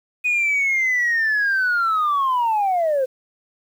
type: linear sweep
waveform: sine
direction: down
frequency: 2489 to 503 Hz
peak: -15 dBFS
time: 0.24-3.06 s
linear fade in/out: 20 ms
effects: tanh soft clip ceiling -14 dBFS + 8-bit